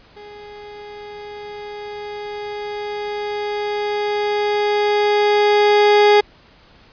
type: tone with level ramp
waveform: 30% pulse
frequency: 414.9 Hz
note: G#4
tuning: 2 cents flat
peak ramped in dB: -34 to -6 dBFS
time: 0.16-6.21 s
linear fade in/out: 10 ms
effects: pink hiss -49 dBFS RMS until 6.92 s + resampled to 11025 Hz